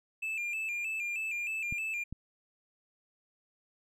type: tone with vibrato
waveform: triangle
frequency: 2510 Hz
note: D#7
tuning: 15 cents sharp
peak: -31 dBFS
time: 0.22-2.04 s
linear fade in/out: 10 ms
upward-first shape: square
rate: 3.2 Hz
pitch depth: 78 cents each way
type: clicks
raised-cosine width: 5 ms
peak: -27 dBFS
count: 2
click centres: 1.725 / 2.126 s
effects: none